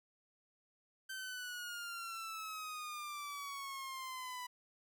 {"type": "exponential sweep", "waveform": "sawtooth", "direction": "down", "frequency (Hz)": [1553, 987], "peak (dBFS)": -39, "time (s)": [1.09, 4.47], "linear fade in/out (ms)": 10, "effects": []}